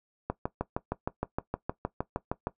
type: click train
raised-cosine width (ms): 1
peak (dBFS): -15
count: 15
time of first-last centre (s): 0.3-2.471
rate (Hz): 6.45
effects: noise-tail reverb RT60 0.1 s tail -17 dB re dry